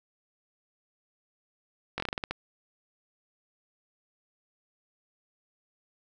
slowing click train, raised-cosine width 0.3 ms, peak -15 dBFS, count 9, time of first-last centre 1.98-2.31 s, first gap 20 ms, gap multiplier 1.2, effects none

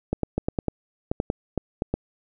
clicks, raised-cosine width 2 ms, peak -10 dBFS, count 12, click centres 0.13 / 0.233 / 0.38 / 0.485 / 0.588 / 0.683 / 1.115 / 1.201 / 1.301 / 1.577 / 1.821 / 1.94 s, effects none

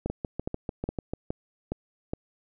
two click trains, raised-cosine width 2 ms, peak -16 / -17 dBFS, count 6 / 8, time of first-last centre 0.06-2.135 / 0.1-1.136 s, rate 2.41 / 6.76 Hz, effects none

